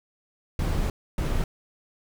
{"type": "noise bursts at uneven times", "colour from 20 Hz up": "brown", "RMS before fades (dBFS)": -25, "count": 2, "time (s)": [[0.59, 0.9], [1.18, 1.44]], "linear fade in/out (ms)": 2, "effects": []}